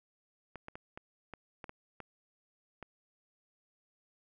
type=clicks; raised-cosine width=0.5 ms; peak=-29 dBFS; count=9; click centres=0.557 / 0.684 / 0.755 / 0.975 / 1.337 / 1.642 / 1.694 / 2.003 / 2.827 s; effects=none